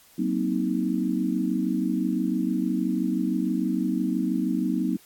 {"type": "chord", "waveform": "sine", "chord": "C half-diminished seventh", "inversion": "second", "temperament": "just", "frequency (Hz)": [188.37, 235.5, 261.6, 314], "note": ["Gb3", "Bb3", "C4", "Eb4"], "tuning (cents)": [31, 18, 0, 16], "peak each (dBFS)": -28, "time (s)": [0.18, 4.97], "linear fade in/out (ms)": 10, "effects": ["white hiss -55 dBFS RMS until 5.05 s", "AAC 64 kbps"]}